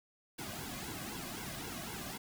pink noise with flanger, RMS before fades -43 dBFS, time 0.38-2.18 s, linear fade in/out 10 ms, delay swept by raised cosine 1.6 to 2.25 ms, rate 3.9 Hz, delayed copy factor -0.95, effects none

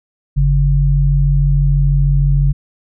sine tone pair together, 46.92 / 140.6 Hz, F#1 / C#3, +25 / +25 cents, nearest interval octave + perfect fifth, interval 1900 cents, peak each -12 dBFS, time 0.36-2.53 s, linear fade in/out 20 ms, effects none

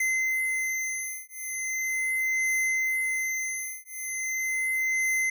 square beating tone pair, 2062 / 2062.39 Hz, C7 / C7, -26 / -26 cents, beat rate 0.39 Hz, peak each -30 dBFS, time 0-5.3 s, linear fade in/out 5 ms, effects none

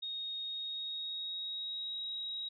sine tone with pitch glide, 3729 to 3816 Hz, A#7 to A#7, 0 to +40 cents, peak -37 dBFS, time 0.02-2.49 s, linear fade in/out 10 ms, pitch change +40 cents, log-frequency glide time 0.43-1.99 s, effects none

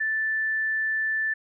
sine tone, 1760 Hz, A6, in tune, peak -23 dBFS, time 0-1.34 s, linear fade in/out 10 ms, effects none

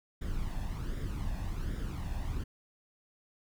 brown noise with flanger, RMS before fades -35 dBFS, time 0.21-2.44 s, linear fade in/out 10 ms, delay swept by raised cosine 0.57 to 1.16 ms, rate 1.3 Hz, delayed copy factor +0.6, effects none

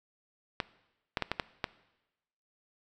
clicks, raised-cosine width 0.3 ms, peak -13 dBFS, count 6, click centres 0.602 / 1.172 / 1.223 / 1.316 / 1.398 / 1.642 s, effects noise-tail reverb RT60 1.0 s tail -19 dB re dry

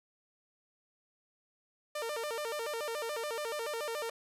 sawtooth tone with vibrato, 523.3 Hz, C5, in tune, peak -31 dBFS, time 1.95-4.1 s, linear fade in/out 5 ms, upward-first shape square, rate 7 Hz, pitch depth 230 cents each way, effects resampled to 32000 Hz + 11-bit

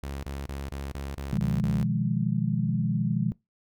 sawtooth tone bursts, 69.3 Hz, C#2, in tune, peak -29 dBFS, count 8, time 0.03-1.833 s, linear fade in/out 0 ms, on 200 ms, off 29 ms
sine chord, F half-diminished seventh, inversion second, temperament equal, 123.47 / 155.56 / 174.61 / 207.7 Hz, Cb3 / Eb3 / F3 / Ab3, 0 / 0 / 0 / 0 cents, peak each -29 dBFS, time 1.33-3.32 s, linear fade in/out 0 ms
effects noise-tail reverb RT60 0.2 s tail -22 dB re dry

